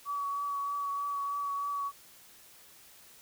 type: tone with vibrato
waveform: sine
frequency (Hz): 1135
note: C#6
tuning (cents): +41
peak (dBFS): -31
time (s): 0.05-1.92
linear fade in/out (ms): 50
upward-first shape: triangle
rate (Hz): 3.2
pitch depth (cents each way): 20
effects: white hiss -56 dBFS RMS until 3.21 s